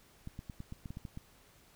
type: clicks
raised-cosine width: 5 ms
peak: -30 dBFS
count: 10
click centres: 0.274 / 0.391 / 0.498 / 0.604 / 0.724 / 0.858 / 0.905 / 0.971 / 1.052 / 1.174 s
effects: pink hiss -63 dBFS RMS until 1.75 s